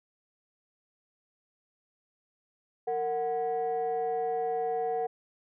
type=tone pair together; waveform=sine; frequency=459.3 / 740 Hz; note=A#4 / F#5; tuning=-26 / 0 cents; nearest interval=minor sixth; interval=826 cents; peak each=-29 / -29 dBFS; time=2.87-5.07 s; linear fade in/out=10 ms; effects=tanh soft clip ceiling -23 dBFS